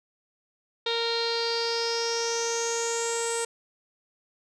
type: tone with low-pass filter sweep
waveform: sawtooth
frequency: 463.5 Hz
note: A#4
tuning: 10 cents flat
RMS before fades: -28 dBFS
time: 0.86-3.45 s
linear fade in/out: 5 ms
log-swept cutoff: 3800 to 8300 Hz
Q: 8.2
effects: none